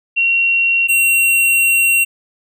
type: tone pair in turn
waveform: sine / square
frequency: 2741 / 2741 Hz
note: F7 / F7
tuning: -33 / -33 cents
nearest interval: unison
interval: 0 cents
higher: neither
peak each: -11 / -11 dBFS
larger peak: neither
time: 0.16-0.88 / 0.88-2.05 s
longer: second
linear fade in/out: 20 ms
effects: none